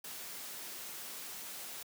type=noise; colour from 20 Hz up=white; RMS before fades=-45 dBFS; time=0.04-1.83 s; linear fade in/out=5 ms; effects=high-pass 150 Hz 12 dB/octave